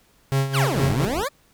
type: tone with tremolo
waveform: 45% pulse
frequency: 135.9 Hz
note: C#3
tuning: 34 cents flat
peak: -17 dBFS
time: 0.32-1.05 s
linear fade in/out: 0 ms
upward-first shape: sine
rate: 4.3 Hz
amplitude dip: 70%
type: exponential two-way sweep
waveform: 20% pulse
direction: down then up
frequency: 1735 to 77.4 to 621 Hz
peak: -18 dBFS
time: 0.53-1.29 s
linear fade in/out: 20 ms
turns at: 0.87 s
type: low-pass noise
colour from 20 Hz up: pink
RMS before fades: -32 dBFS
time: 0.72-1.25 s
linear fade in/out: 20 ms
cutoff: 830 Hz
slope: 24 dB/octave
effects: pink hiss -59 dBFS RMS until 1.53 s